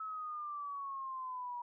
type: exponential sweep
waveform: sine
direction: down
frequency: 1300 to 959 Hz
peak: -39 dBFS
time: 0-1.62 s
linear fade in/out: 5 ms
effects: none